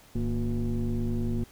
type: tone with frequency modulation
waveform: sine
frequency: 103.83 Hz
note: G#2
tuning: in tune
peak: -24 dBFS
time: 0.15-1.44 s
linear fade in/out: 5 ms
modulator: 129 Hz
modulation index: 1.5
effects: tanh soft clip ceiling -22 dBFS + pink hiss -55 dBFS RMS until 1.51 s